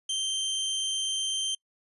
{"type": "tone", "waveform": "sawtooth", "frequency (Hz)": 3136, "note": "G7", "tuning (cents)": 0, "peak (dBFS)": -24, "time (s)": [0.09, 1.55], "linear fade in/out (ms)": 5, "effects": ["noise-tail reverb RT60 0.1 s tail -26 dB re dry", "resampled to 24000 Hz"]}